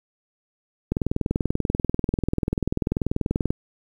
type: click train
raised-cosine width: 3 ms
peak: -9 dBFS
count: 54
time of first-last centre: 0.92-3.505 s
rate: 20.5 Hz
effects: 8-bit